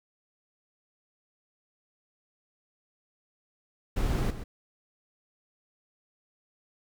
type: noise with echo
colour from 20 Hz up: brown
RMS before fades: -27 dBFS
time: 3.96-4.31 s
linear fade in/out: 10 ms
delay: 130 ms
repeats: 1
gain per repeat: -11 dB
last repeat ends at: 4.44 s
effects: none